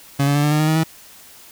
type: tone with pitch steps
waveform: 30% pulse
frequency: 140 / 142.78 / 145.61 / 148.5 / 151.44 / 154.45 / 157.51 / 160.63 Hz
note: C#3 / D3 / D3 / D3 / D#3 / D#3 / D#3 / E3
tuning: +18 / -48 / -14 / +20 / -47 / -12 / +22 / -45 cents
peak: -12 dBFS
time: 0.19-0.838 s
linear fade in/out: 10 ms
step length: 81 ms
effects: white hiss -44 dBFS RMS until 1.51 s